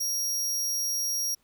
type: tone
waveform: sawtooth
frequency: 5640 Hz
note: F8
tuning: 16 cents sharp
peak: -24 dBFS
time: 0-1.35 s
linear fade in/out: 10 ms
effects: pink hiss -68 dBFS RMS until 1.43 s